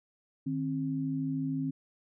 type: tone pair together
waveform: sine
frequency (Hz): 153.7 / 266.9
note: D#3 / C4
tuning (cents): -21 / +35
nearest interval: minor seventh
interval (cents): 956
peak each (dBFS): -34 / -31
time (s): 0.46-1.71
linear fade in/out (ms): 10
effects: none